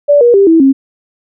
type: tone with pitch steps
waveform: sine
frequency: 579 / 478.5 / 395.5 / 326.8 / 270.1 Hz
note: D5 / A#4 / G4 / E4 / C#4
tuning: -25 / +45 / +15 / -15 / -45 cents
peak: -3 dBFS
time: 0.08-0.73 s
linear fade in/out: 20 ms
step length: 130 ms
effects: none